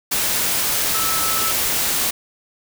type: tone in noise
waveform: sine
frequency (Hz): 1309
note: E6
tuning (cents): -13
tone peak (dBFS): -25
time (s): 0.94-1.52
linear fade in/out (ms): 10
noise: white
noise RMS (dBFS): -20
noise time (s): 0.11-2.11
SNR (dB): -8
effects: none